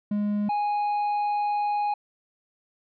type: tone pair in turn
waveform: triangle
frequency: 207 / 828 Hz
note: G#3 / G#5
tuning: -5 / -5 cents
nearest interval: 2 octaves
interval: 2400 cents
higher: second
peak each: -21 dBFS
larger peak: neither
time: 0.11-0.49 / 0.49-1.94 s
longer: second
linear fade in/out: 5 ms
effects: resampled to 11025 Hz